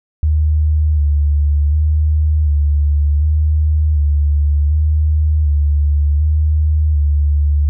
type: tone with vibrato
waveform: sine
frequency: 74.8 Hz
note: D2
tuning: 32 cents sharp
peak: -10 dBFS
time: 0.23-7.69 s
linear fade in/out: 0 ms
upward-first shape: square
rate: 0.67 Hz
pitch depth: 39 cents each way
effects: none